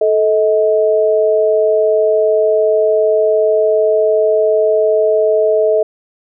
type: tone pair together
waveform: sine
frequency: 436.7 / 634 Hz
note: A4 / D#5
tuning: -13 / +32 cents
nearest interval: tritone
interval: 645 cents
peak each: -12 dBFS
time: 0.01-5.83 s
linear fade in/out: 5 ms
effects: none